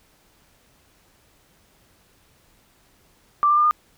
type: tone with pitch steps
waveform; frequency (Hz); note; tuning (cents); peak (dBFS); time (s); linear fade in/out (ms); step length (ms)
sine; 1174.7 / 1188.3 / 1202.2 / 1216.1; D6 / D6 / D6 / D#6; 0 / +20 / +40 / -40; -14; 3.43-3.71; 0; 70
effects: pink hiss -59 dBFS RMS until 3.97 s